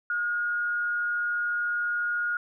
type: tone with frequency modulation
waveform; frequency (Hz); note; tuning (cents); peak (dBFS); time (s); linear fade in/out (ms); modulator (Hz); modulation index
sine; 1433; F6; +44; -25; 0.1-2.37; 2; 160; 0.22
effects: none